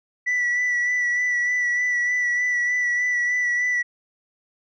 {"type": "tone with vibrato", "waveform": "sine", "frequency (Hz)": 1962, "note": "B6", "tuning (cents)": -12, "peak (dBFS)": -17, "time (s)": [0.26, 3.83], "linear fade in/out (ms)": 20, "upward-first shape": "sine", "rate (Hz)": 3.3, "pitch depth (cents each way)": 22, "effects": ["tanh soft clip ceiling -18 dBFS"]}